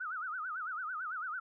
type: tone with vibrato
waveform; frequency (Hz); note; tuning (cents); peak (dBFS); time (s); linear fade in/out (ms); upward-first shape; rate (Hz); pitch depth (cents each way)
sine; 1368; F6; -36; -36; 0-1.4; 10; sine; 9; 200
effects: none